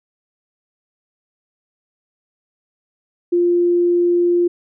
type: tone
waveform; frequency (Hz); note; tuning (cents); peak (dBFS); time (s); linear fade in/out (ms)
sine; 349.2; F4; 0; -12; 3.32-4.48; 10
effects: none